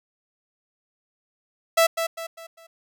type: tone with echo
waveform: sawtooth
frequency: 660 Hz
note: E5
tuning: 2 cents sharp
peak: -11 dBFS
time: 1.77-1.87 s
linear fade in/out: 10 ms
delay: 200 ms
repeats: 4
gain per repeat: -8 dB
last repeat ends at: 2.67 s
effects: none